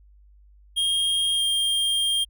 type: tone with pitch glide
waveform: square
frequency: 3236 to 3208 Hz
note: G#7 to G7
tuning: -46 to +39 cents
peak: -21 dBFS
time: 0.76-2.25 s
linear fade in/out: 20 ms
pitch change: -15 cents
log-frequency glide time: 1.35-1.41 s
effects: added 50 Hz sine -50 dBFS peak until 2.29 s